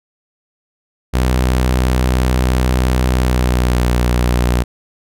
sawtooth tone with pitch glide, 63 to 60.82 Hz, B1 to B1, +35 to -26 cents, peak -8 dBFS, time 1.13-4.64 s, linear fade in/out 20 ms, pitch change -61 cents, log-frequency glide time 3.12-3.89 s, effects none

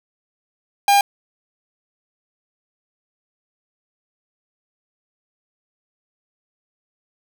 45% pulse tone, 805 Hz, G5, 46 cents sharp, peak -11 dBFS, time 0.88-1.01 s, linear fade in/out 2 ms, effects none

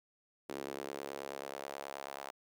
sawtooth tone with high-pass filter sweep, 69.3 Hz, C#2, in tune, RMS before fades -44 dBFS, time 0.49-2.31 s, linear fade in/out 5 ms, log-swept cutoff 350 to 740 Hz, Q 1.8, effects none

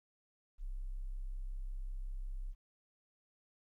sine tone, 32.7 Hz, C1, in tune, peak -38 dBFS, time 0.58-2.55 s, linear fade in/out 50 ms, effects 13-bit

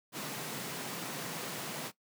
pink high-pass noise, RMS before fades -40 dBFS, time 0.12-1.92 s, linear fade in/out 50 ms, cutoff 130 Hz, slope 48 dB/octave, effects noise-tail reverb RT60 0.1 s tail -17 dB re dry

